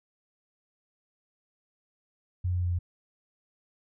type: tone with pitch steps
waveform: sine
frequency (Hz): 90.4 / 89.67 / 88.95 / 88.23 / 87.52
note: F#2 / F2 / F2 / F2 / F2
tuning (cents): -40 / +46 / +32 / +18 / +4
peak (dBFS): -25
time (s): 2.44-2.79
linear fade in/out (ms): 10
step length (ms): 70
effects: none